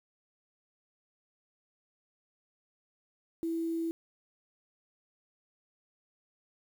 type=tone with quantisation; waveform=sine; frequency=330.4 Hz; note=E4; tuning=4 cents sharp; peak=-30 dBFS; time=3.43-3.91 s; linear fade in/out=0 ms; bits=9; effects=none